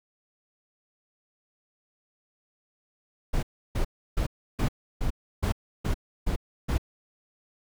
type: noise bursts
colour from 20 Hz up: brown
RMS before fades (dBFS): -25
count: 9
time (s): 3.33-6.781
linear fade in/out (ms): 10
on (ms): 99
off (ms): 320
effects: none